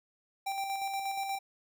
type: tone with tremolo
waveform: square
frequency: 784 Hz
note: G5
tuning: in tune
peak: -32 dBFS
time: 0.46-1.39 s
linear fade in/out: 10 ms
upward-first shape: square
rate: 8.4 Hz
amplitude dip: 35%
effects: none